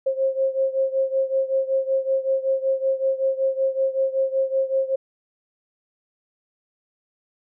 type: beating tone pair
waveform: sine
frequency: 532 / 537.3 Hz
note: C5 / C5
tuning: +29 / +46 cents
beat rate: 5.3 Hz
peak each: -21 / -24 dBFS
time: 0.06-4.96 s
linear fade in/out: 10 ms
effects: none